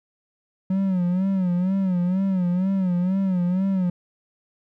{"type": "tone with vibrato", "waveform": "triangle", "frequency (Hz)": 185.1, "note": "F#3", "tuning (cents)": 1, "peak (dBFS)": -17, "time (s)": [0.7, 3.9], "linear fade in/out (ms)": 5, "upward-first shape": "sine", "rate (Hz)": 2.1, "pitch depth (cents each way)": 93, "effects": []}